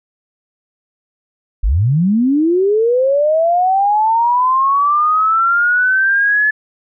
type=linear sweep; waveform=sine; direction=up; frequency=38.89 to 1726 Hz; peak=-10 dBFS; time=1.63-6.51 s; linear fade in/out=10 ms; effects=none